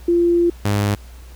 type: tone pair in turn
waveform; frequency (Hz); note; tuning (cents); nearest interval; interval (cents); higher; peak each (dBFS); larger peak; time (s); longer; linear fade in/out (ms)
sine / sawtooth; 344.5 / 102.42; F4 / G#2; -24 / -24; octave + major sixth; 2100; first; -12; neither; 0.08-0.5 / 0.65-0.95; first; 5
effects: added 60 Hz sine -36 dBFS peak until 1.35 s + pink hiss -48 dBFS RMS until 1.35 s

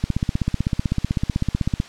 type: click train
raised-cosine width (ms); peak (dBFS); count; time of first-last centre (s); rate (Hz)
5; -7; 29; 0.04-1.801; 15.9
effects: white hiss -41 dBFS RMS until 1.88 s + low-pass 5000 Hz 12 dB/octave

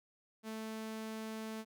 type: tone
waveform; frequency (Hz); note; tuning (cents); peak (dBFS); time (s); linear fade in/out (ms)
sawtooth; 220; A3; 0; -37; 0.43-1.65; 50
effects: none

